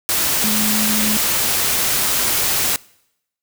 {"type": "tone in noise", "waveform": "sine", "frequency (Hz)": 213.9, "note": "A3", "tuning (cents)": -49, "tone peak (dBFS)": -20, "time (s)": [0.44, 1.17], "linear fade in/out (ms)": 0, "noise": "white", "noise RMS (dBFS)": -18, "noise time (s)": [0.09, 2.76], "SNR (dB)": -5, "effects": ["noise-tail reverb RT60 0.8 s tail -24 dB re dry"]}